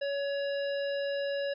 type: harmonic tone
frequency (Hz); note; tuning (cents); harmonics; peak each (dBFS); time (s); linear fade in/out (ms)
562; C#5; +24; 1 / 3 / 5 / 7 / 9; -30 / -40 / -44 / -47 / -49; 0.01-1.54; 10
effects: none